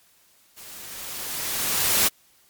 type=noise with level ramp; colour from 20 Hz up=white; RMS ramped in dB=-43 to -18 dBFS; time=0.56-2.09 s; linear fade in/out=20 ms; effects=white hiss -59 dBFS RMS until 2.49 s + MP3 96 kbps